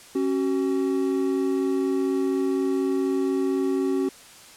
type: tone pair together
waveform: triangle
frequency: 273 / 377.1 Hz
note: C#4 / F#4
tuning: -26 / +33 cents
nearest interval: tritone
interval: 559 cents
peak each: -22 dBFS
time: 0.15-4.09 s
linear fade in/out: 5 ms
effects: white hiss -47 dBFS RMS until 4.56 s + low-pass 10000 Hz 12 dB/octave